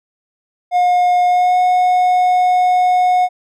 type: tone with pitch glide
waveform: triangle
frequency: 717 to 727.8 Hz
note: F5 to F#5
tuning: +45 to -29 cents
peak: -8 dBFS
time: 0.71-3.29 s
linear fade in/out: 50 ms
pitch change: +26 cents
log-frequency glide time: 1.27-1.58 s
effects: none